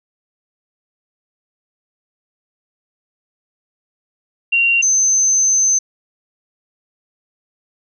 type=tone pair in turn; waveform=sine; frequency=2759 / 6194 Hz; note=F7 / G8; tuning=-22 / -22 cents; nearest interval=octave + major second; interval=1400 cents; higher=second; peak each=-11 dBFS; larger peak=neither; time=4.52-4.82 / 4.82-5.79 s; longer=second; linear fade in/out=10 ms; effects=none